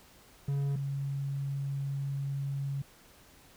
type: tone pair in turn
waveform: triangle / sine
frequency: 140.1 / 138.73 Hz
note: C#3 / C#3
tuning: +19 / +2 cents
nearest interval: unison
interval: 17 cents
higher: first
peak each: -26 / -31 dBFS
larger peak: first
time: 0.48-0.76 / 0.76-2.82 s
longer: second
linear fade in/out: 5 ms
effects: pink hiss -58 dBFS RMS until 3.56 s